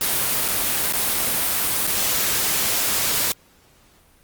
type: noise with dropouts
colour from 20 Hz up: white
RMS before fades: -21 dBFS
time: 0.01-3.32 s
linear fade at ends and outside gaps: 1 ms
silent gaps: 0.481-0.485 / 0.925-0.935 / 1.868-1.873 s
effects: pink hiss -55 dBFS RMS until 4.23 s + Opus 32 kbps